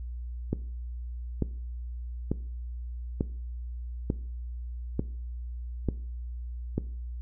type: click train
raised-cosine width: 3 ms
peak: -13 dBFS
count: 8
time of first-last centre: 0.53-6.78 s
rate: 1.12 Hz
effects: noise-tail reverb RT60 0.5 s tail -19 dB re dry + added 60 Hz sine -34 dBFS peak until 7.21 s